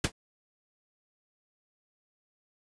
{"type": "noise with exponential decay", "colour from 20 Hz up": "pink", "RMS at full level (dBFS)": -20, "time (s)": [0.04, 0.12], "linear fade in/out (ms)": 5, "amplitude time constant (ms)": 16, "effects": ["resampled to 22050 Hz"]}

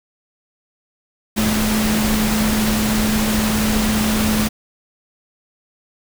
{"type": "tone in noise", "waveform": "sine", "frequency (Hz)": 215.5, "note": "A3", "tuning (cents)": -36, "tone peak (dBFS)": -17, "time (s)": [1.36, 4.49], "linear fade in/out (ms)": 20, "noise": "pink", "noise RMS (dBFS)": -21, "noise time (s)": [1.36, 4.49], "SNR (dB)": 1, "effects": []}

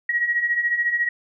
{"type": "beating tone pair", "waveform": "sine", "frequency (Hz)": [1893, 1907], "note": ["A#6", "A#6"], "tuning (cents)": [26, 39], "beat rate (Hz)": 14, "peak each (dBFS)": [-26, -20], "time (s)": [0.09, 1.09], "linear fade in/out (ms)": 5, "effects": []}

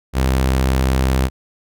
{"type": "tone", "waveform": "sawtooth", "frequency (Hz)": 65.41, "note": "C2", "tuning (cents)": 0, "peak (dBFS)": -10, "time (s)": [0.13, 1.3], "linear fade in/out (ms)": 50, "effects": []}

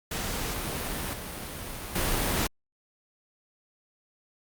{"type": "noise with level steps", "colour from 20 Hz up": "pink", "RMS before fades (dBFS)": [-32, -37, -27], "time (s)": [0.11, 2.47], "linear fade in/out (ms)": 5, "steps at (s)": [1.13, 1.95], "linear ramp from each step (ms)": 5, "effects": ["Opus 48 kbps"]}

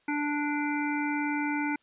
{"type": "harmonic tone", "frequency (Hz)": 293.7, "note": "D4", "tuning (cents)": 0, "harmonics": [1, 3, 5, 7, 8], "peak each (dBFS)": [-29, -34, -36, -37, -38], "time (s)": [0.08, 1.76], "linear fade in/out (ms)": 5, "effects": ["white hiss -68 dBFS RMS until 1.82 s", "resampled to 8000 Hz"]}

